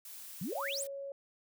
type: noise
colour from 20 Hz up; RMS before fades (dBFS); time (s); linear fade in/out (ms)
blue; -48; 0.05-0.87; 2
type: exponential sweep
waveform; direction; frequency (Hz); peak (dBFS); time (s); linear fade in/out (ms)
sine; up; 151.3 to 9990; -35; 0.41-0.84; 5
type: tone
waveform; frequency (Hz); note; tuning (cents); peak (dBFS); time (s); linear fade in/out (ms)
sine; 554.4; C#5; 0; -39; 0.52-1.12; 2
effects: none